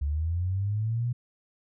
sine linear sweep, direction up, 69.3 to 123.47 Hz, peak -25 dBFS, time 0.01-1.13 s, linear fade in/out 10 ms, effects none

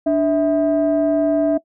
sine tone pair together, 293.7 / 651.8 Hz, D4 / E5, 0 / -20 cents, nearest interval octave + major second, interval 1380 cents, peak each -15 dBFS, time 0.06-1.58 s, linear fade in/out 10 ms, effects noise-tail reverb RT60 0.1 s tail -19 dB re dry + tanh soft clip ceiling -9 dBFS

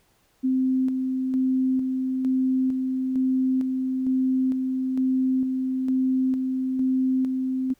sine tone with tremolo, 260 Hz, C4, 11 cents flat, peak -19 dBFS, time 0.43-7.74 s, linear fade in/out 20 ms, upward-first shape square, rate 1.1 Hz, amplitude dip 35%, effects pink hiss -64 dBFS RMS until 7.79 s

